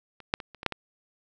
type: clicks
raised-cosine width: 0.3 ms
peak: -30 / -7 / -22 / -30 / -22 / -7 / -17 dBFS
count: 7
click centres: 0.203 / 0.339 / 0.402 / 0.547 / 0.631 / 0.663 / 0.723 s
effects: none